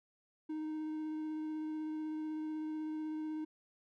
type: tone with vibrato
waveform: triangle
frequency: 310.4 Hz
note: D#4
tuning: 4 cents flat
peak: -35 dBFS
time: 0.49-3.45 s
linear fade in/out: 10 ms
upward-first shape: sine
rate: 16 Hz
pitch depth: 10 cents each way
effects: none